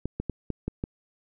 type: clicks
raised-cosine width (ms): 3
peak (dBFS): -16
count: 6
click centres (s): 0.056 / 0.2 / 0.297 / 0.503 / 0.68 / 0.839
effects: none